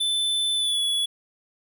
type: tone with pitch glide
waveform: square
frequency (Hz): 3520 to 3392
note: A7 to G#7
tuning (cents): 0 to +36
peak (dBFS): -22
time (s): 0-1.06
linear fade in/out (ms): 10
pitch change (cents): -64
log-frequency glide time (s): 0.55-0.82
effects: none